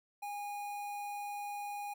square tone with notch filter, 819 Hz, G#5, 24 cents flat, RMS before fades -41 dBFS, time 0.22-1.94 s, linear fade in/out 10 ms, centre 4800 Hz, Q 1.2, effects none

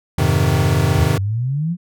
square chord, F minor seventh, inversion none, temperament equal with one note detuned, 87.31 / 103.83 / 130.81 / 156.65 Hz, F2 / Ab2 / C3 / Eb3, 0 / 0 / 0 / +12 cents, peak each -20 / -20 / -19 / -20 dBFS, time 0.18-1.18 s, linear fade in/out 5 ms
sine exponential sweep, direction up, 72 to 181.3 Hz, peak -17 dBFS, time 0.95-1.77 s, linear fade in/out 50 ms
effects none

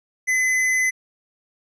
square tone, 2027 Hz, B6, 45 cents sharp, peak -18 dBFS, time 0.27-0.91 s, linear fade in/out 20 ms, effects low-pass 10000 Hz 12 dB/octave

